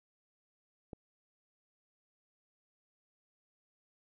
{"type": "click", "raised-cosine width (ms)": 2, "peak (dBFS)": -30, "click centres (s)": 0.932, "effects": []}